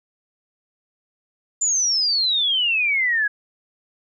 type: exponential sweep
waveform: sine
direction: down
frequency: 7200 to 1642 Hz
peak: -17 dBFS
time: 1.61-3.28 s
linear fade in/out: 10 ms
effects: none